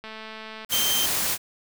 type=click train; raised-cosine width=0.3 ms; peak=-23 dBFS; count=134; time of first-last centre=0.04-0.647 s; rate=219 Hz
type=noise; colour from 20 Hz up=white; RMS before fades=-25 dBFS; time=0.69-1.38 s; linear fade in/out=50 ms
type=tone; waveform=35% pulse; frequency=3136 Hz; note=G7; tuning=in tune; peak=-22 dBFS; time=0.72-1.06 s; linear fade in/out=2 ms
effects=none